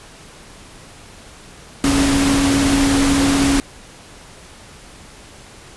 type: tone in noise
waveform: sine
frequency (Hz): 277.2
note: C#4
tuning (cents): 0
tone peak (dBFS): -14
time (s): 1.84-3.6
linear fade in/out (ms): 0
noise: pink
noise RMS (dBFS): -19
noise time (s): 1.84-3.6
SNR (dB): +2
effects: pink hiss -41 dBFS RMS until 5.76 s + resampled to 24000 Hz